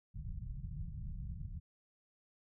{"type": "low-pass noise", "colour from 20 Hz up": "pink", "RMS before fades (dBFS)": -43, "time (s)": [0.14, 1.6], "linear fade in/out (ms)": 20, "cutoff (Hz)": 170, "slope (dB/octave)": 48, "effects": []}